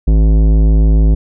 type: tone with tanh clipping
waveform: sine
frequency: 53.4 Hz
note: G#1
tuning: 49 cents sharp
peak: -8 dBFS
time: 0.07-1.15 s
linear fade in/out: 10 ms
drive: 15 dB
effects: none